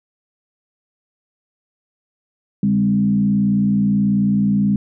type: tone with frequency modulation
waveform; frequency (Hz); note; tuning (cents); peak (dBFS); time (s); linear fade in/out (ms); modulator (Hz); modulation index
sine; 201.3; G3; +46; -13; 2.63-4.76; 2; 58.5; 0.7
effects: none